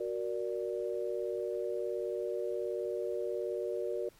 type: chord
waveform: sine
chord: Gb augmented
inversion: none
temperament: equal with one note detuned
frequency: 370 / 468.6 / 587.3 Hz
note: Gb4 / Bb4 / D5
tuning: 0 / +9 / 0 cents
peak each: -36 / -36 / -38 dBFS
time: 0-4.09 s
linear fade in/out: 5 ms
effects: pink hiss -63 dBFS RMS until 4.19 s + MP3 64 kbps